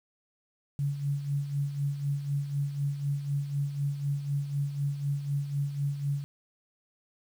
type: tone with tremolo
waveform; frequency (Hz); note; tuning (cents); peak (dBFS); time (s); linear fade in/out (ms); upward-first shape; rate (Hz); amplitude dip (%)
sine; 141.9; C#3; +41; -25; 0.79-6.24; 0; sine; 4; 65
effects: 9-bit